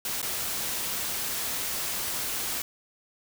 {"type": "noise with dropouts", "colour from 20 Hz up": "white", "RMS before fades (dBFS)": -31, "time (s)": [0.05, 2.62], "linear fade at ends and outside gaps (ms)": 2, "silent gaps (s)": [0.217, 0.227], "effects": []}